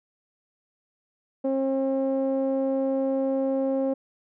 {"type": "tone with low-pass filter", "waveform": "sawtooth", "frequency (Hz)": 268.4, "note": "C4", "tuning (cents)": 44, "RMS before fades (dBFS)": -25, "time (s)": [1.44, 3.94], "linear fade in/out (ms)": 10, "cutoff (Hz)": 550, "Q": 2.7, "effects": []}